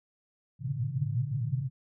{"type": "band-pass noise", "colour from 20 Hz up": "pink", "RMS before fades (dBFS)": -31, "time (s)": [0.59, 1.7], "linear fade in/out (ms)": 50, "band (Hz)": [110, 150], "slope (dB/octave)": 96, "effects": []}